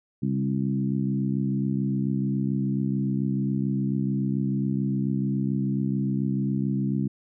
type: harmonic tone with a mistuned harmonic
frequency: 67 Hz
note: C2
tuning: 42 cents sharp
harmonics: 2 / 3 / 4 / 5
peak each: -27 / -26 / -30 / -36 dBFS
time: 0.22-7.08 s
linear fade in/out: 10 ms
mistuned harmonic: 2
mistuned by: +34 cents
effects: none